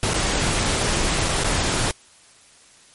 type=noise with dropouts; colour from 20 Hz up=pink; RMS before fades=-21 dBFS; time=0.03-1.91 s; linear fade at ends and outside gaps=0 ms; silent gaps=0.135-0.142 / 1.286-1.29 / 1.437-1.444 s; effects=white hiss -51 dBFS RMS until 2.94 s + MP3 48 kbps